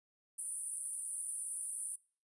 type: band-pass noise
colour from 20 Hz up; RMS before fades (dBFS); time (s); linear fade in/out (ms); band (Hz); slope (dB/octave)
pink; -41; 0.38-1.96; 10; 9200 to 10000; 96
effects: noise-tail reverb RT60 0.4 s tail -22 dB re dry + resampled to 24000 Hz